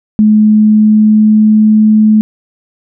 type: tone with pitch glide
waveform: sine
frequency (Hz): 213.6 to 215.3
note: G#3 to A3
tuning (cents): +49 to -37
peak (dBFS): -3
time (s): 0.19-2.21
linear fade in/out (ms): 0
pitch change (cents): +14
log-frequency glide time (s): 0.43-1.83
effects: none